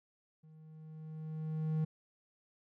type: tone with level ramp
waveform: triangle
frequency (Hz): 156.9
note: D#3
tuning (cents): +15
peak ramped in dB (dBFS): -54 to -27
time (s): 0.43-1.85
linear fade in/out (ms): 10
effects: none